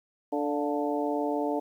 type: harmonic tone with a mistuned harmonic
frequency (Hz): 146.83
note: D3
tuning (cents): 0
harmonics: 2 / 3 / 4 / 5 / 6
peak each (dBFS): -30 / -32 / -33 / -34 / -35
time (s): 0.32-1.6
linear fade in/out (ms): 10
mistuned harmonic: 5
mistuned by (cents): -58
effects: 10-bit